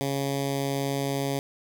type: tone with notch filter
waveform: 10% pulse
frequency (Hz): 138.59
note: C#3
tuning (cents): 0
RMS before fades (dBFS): -28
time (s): 0.01-1.39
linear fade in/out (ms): 0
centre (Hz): 1400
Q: 0.86
effects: none